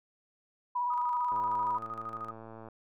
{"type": "tone with vibrato", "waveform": "sine", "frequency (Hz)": 974, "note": "B5", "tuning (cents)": -24, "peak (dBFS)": -28, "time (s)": [0.75, 1.78], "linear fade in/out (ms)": 10, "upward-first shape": "triangle", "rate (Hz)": 18, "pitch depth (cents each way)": 41}
{"type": "tone with tremolo", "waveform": "sine", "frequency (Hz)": 1244.5, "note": "D#6", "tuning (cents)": 0, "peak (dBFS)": -35, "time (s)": [0.9, 2.31], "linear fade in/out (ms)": 5, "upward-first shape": "square", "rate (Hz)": 13, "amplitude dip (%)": 65}
{"type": "click train", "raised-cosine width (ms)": 1, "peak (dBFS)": -33, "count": 154, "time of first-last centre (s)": [1.32, 2.686], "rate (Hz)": 112}
{"effects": []}